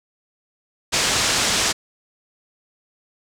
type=low-pass noise; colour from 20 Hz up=white; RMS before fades=-20 dBFS; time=0.92-1.73 s; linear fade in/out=20 ms; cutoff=7400 Hz; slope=24 dB/octave; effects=none